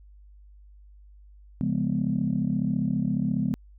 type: chord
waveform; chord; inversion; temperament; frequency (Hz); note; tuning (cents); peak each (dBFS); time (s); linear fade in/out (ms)
sine; C# dominant seventh; none; just; 138.59 / 173.24 / 207.9 / 249.5; C#3 / E#3 / G#3 / B3; 0 / -14 / +2 / +18; -30 / -28 / -27 / -28; 1.61-3.54; 0
effects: tanh soft clip ceiling -14 dBFS + added 50 Hz sine -48 dBFS peak until 3.78 s